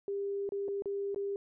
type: tone with dropouts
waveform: sine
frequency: 399.3 Hz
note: G4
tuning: 32 cents sharp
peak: -32 dBFS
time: 0.08-1.36 s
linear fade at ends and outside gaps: 1 ms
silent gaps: 0.491-0.521 / 0.681-0.685 / 0.822-0.857 / 1.146-1.16 s
effects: none